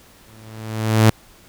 sawtooth tone with exponential growth, 110 Hz, A2, in tune, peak -4 dBFS, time 0.27-1.1 s, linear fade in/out 5 ms, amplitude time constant 180 ms, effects pink hiss -49 dBFS RMS until 1.48 s

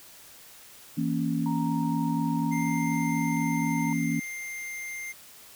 sine chord, A# diminished, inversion second, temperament equal, 164.81 / 233.1 / 277.2 Hz, E3 / A#3 / C#4, 0 / 0 / 0 cents, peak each -29 dBFS, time 0.97-4.2 s, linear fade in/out 10 ms
sine tone with pitch glide, 932.3 to 922.7 Hz, A#5 to A#5, 0 to -18 cents, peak -33 dBFS, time 1.46-3.93 s, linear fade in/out 2 ms, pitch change -18 cents, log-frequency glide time 2.66-3.43 s
square tone, 2100 Hz, C7, 6 cents sharp, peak -35 dBFS, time 2.51-5.13 s, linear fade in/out 20 ms
effects white hiss -50 dBFS RMS until 5.55 s

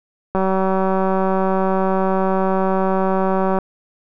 click train, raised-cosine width 1 ms, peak -6 dBFS, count 616, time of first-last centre 0.35-3.587 s, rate 190 Hz, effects none

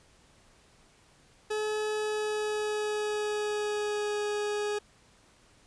40% pulse tone with pitch glide, 426.8 to 416.3 Hz, G#4 to G#4, +47 to +4 cents, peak -28 dBFS, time 1.5-4.79 s, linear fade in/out 10 ms, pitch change -43 cents, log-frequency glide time 1.92-4.22 s, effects pink hiss -61 dBFS RMS until 5.66 s + resampled to 22050 Hz

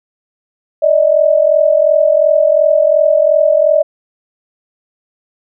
sine tone pair together, 587.2 / 630 Hz, D5 / D#5, 0 / +21 cents, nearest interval minor second, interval 121 cents, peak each -10 dBFS, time 0.82-3.83 s, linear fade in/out 10 ms, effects none

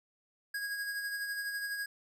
square tone with tremolo, 1645 Hz, G#6, 17 cents flat, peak -34 dBFS, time 0.54-1.86 s, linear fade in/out 5 ms, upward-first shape sine, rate 12 Hz, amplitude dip 40%, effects none

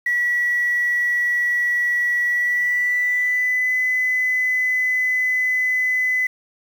sine tone with pitch glide, 1938 to 2012 Hz, B6 to B6, -33 to +32 cents, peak -16 dBFS, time 0.06-6.27 s, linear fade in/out 5 ms, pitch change +65 cents, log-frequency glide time 2.27-3.75 s, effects tanh soft clip ceiling -12 dBFS + 7-bit

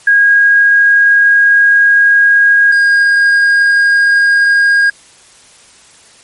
sine / triangle tone pair in turn, 1636 / 1627 Hz, G#6 / G#6, -26 / -36 cents, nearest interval unison, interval 10 cents, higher first, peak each -4 dBFS, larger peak neither, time 0.07-2.72 / 2.72-4.9 s, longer first, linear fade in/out 5 ms, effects white hiss -42 dBFS RMS until 6.23 s + MP3 48 kbps

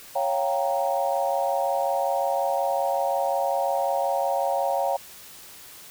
sine chord, G half-diminished seventh, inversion second, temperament equal, 554.4 / 698.5 / 784 / 932.3 Hz, Db5 / F5 / G5 / Bb5, 0 / 0 / 0 / 0 cents, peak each -26 / -27 / -27 / -30 dBFS, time 0.15-4.97 s, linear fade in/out 10 ms, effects white hiss -45 dBFS RMS until 5.9 s

